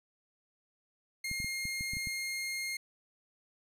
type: tone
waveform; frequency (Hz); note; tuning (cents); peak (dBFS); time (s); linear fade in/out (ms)
sawtooth; 2132; C7; +32; -31; 1.24-2.77; 5
type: clicks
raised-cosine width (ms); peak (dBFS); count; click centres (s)
5; -30; 8; 1.314 / 1.402 / 1.445 / 1.654 / 1.809 / 1.935 / 1.969 / 2.072
effects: resampled to 32000 Hz